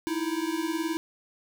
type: beating tone pair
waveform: square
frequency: 315.6 / 334.6 Hz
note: D#4 / E4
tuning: +25 / +26 cents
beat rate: 19 Hz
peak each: -31 dBFS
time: 0.07-0.97 s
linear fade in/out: 0 ms
effects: none